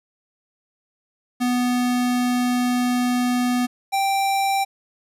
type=tone pair in turn; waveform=square; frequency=246.9 / 783.9 Hz; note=B3 / G5; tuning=0 / 0 cents; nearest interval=octave + minor sixth; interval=2000 cents; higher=second; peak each=-19 dBFS; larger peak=neither; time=1.4-3.67 / 3.92-4.65 s; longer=first; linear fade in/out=20 ms; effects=resampled to 32000 Hz + 9-bit